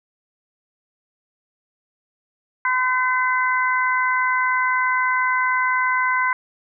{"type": "harmonic tone", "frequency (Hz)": 509, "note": "C5", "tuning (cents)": -48, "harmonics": [2, 3, 4], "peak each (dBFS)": [-20, -22, -23], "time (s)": [2.65, 6.33], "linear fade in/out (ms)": 2, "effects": []}